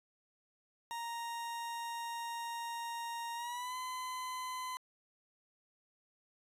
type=tone with pitch glide; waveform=40% pulse; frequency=933 to 1017.4 Hz; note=A#5 to C6; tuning=+1 to -49 cents; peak=-38 dBFS; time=0.91-4.77 s; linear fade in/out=0 ms; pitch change=+150 cents; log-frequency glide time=3.35-3.76 s; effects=resampled to 32000 Hz